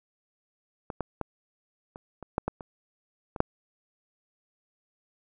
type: clicks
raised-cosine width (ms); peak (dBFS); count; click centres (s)
1; -20 / -15 / -16 / -27 / -26 / -11 / -14 / -25 / -22 / -6; 10; 0.902 / 1.007 / 1.213 / 1.959 / 2.227 / 2.381 / 2.48 / 2.608 / 3.362 / 3.404
effects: none